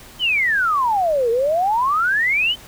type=exponential two-way sweep; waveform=sine; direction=down then up; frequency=3136 to 449 to 3136 Hz; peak=-15 dBFS; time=0.19-2.56 s; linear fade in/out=50 ms; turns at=1.3 s; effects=pink hiss -42 dBFS RMS until 2.67 s